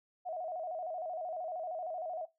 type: tone with vibrato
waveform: sine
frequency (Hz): 683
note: F5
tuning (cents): -39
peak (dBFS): -36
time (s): 0.25-2.26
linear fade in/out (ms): 20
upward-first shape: square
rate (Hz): 13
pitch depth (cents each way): 110
effects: noise-tail reverb RT60 0.2 s tail -17 dB re dry